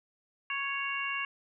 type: harmonic tone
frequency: 554.4 Hz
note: C#5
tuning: in tune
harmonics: 2 / 3 / 4 / 5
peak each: -37 / -38 / -37 / -35 dBFS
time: 0.5-1.25 s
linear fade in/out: 2 ms
effects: none